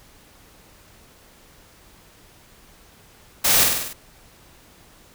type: noise with echo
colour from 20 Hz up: white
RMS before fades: -18 dBFS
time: 3.44-3.64 s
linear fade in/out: 10 ms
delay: 49 ms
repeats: 6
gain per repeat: -3 dB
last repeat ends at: 3.934 s
effects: pink hiss -51 dBFS RMS until 5.14 s